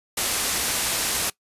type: low-pass noise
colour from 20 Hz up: white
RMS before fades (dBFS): -25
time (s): 0.17-1.3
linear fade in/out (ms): 5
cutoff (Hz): 12000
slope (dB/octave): 24
effects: noise-tail reverb RT60 0.1 s tail -21 dB re dry + resampled to 32000 Hz